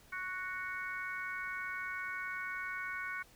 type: harmonic tone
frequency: 370 Hz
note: F#4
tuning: in tune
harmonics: 3 / 4 / 5 / 6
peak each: -45 / -40 / -47 / -43 dBFS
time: 0.12-3.23 s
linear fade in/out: 10 ms
effects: pink hiss -62 dBFS RMS until 3.35 s